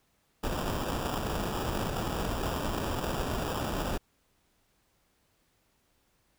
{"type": "noise with sample-and-hold", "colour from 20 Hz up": "pink", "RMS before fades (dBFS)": -32, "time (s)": [0.43, 3.98], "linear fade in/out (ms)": 10, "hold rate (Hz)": 2100, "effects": ["pink hiss -71 dBFS RMS until 6.38 s"]}